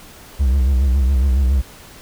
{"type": "tone with vibrato", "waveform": "triangle", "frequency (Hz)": 66, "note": "C2", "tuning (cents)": 16, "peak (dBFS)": -10, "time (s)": [0.39, 1.62], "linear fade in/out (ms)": 20, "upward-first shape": "sine", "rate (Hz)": 7.2, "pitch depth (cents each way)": 110, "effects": ["pink hiss -41 dBFS RMS until 2.01 s"]}